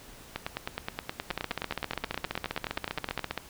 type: two click trains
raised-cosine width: 0.3 ms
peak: -14 / -15 dBFS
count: 32 / 28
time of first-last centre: 1.31-3.377 / 0.36-3.193 s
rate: 15 / 9.53 Hz
effects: pink hiss -50 dBFS RMS until 3.49 s